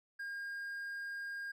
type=tone; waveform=triangle; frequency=1616 Hz; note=G#6; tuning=48 cents flat; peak=-38 dBFS; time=0.19-1.52 s; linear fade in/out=10 ms; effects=none